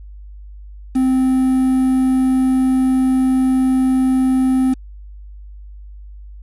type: tone with quantisation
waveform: triangle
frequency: 259.9 Hz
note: C4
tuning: 11 cents flat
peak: -10 dBFS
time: 0.95-4.74 s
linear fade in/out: 10 ms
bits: 6
effects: added 50 Hz sine -33 dBFS peak until 6.42 s + resampled to 24000 Hz